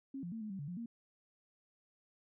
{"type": "tone with pitch steps", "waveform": "sine", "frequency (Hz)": [270.9, 173.8, 225.2, 213.9, 193.2, 143.6, 176.9, 232.6], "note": ["C#4", "F3", "A3", "A3", "G3", "D3", "F3", "A#3"], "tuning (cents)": [-40, -8, 40, -49, -25, -39, 23, -4], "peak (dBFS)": -40, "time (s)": [0.14, 0.86], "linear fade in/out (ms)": 5, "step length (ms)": 90, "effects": []}